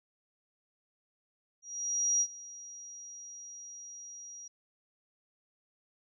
sine tone with ADSR envelope, 5740 Hz, F8, 47 cents sharp, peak -24 dBFS, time 1.62-4.48 s, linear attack 590 ms, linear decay 59 ms, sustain -20 dB, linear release 6 ms, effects none

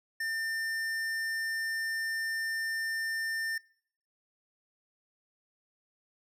sine tone with tanh clipping, 1800 Hz, A6, 39 cents sharp, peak -33 dBFS, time 0.2-3.58 s, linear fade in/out 5 ms, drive 16 dB, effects noise-tail reverb RT60 0.6 s tail -24 dB re dry

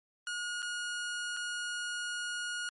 sawtooth tone with dropouts, 1440 Hz, F#6, 47 cents flat, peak -31 dBFS, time 0.27-2.69 s, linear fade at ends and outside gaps 1 ms, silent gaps 0.621-0.627 / 1.366-1.37 s, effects MP3 48 kbps

